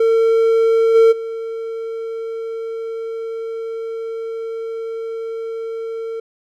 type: tone with level steps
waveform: triangle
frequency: 452.9 Hz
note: A#4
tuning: 50 cents flat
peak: -9 / -5 / -21 dBFS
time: 0-6.2 s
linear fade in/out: 5 ms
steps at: 0.94 / 1.11 s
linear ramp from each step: 20 ms
effects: none